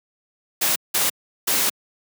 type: noise bursts at uneven times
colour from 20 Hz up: white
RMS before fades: -20 dBFS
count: 3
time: 0.61-0.76 / 0.94-1.1 / 1.47-1.7 s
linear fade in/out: 10 ms
effects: high-pass 150 Hz 12 dB/octave